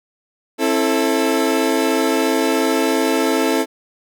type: chord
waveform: 30% pulse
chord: A minor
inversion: first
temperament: equal with one note detuned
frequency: 266.8 / 329.6 / 440 Hz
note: C4 / E4 / A4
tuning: +34 / 0 / 0 cents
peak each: -17 dBFS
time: 0.58-3.66 s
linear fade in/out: 50 ms
effects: none